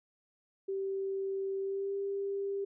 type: tone with pitch glide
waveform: sine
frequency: 388.6 to 396.5 Hz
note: G4 to G4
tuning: -15 to +20 cents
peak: -32 dBFS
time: 0.68-2.65 s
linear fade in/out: 10 ms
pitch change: +35 cents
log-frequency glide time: 1.6-1.95 s
effects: none